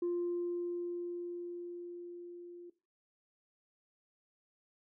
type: tone with level ramp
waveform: sine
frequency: 349.2 Hz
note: F4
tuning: in tune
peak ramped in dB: -29 to -47 dBFS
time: 0.02-2.7 s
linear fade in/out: 5 ms
effects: noise-tail reverb RT60 0.3 s tail -17 dB re dry + tanh soft clip ceiling -29 dBFS